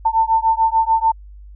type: beating tone pair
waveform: sine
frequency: 893 / 899.8 Hz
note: A5 / A5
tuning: +25 / +39 cents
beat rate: 6.8 Hz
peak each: -16 dBFS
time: 0.05-1.12 s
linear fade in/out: 10 ms
effects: added 50 Hz sine -36 dBFS peak until 1.55 s